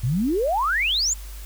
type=exponential sweep; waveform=sine; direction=up; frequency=109.5 to 7459 Hz; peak=-19 dBFS; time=0.03-1.14 s; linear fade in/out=10 ms; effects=added 50 Hz sine -34 dBFS peak until 1.45 s + white hiss -45 dBFS RMS until 1.45 s